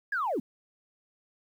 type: linear sweep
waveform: sine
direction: down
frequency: 1706 to 196 Hz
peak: -26 dBFS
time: 0.12-0.4 s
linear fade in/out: 5 ms
effects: tanh soft clip ceiling -22 dBFS + 10-bit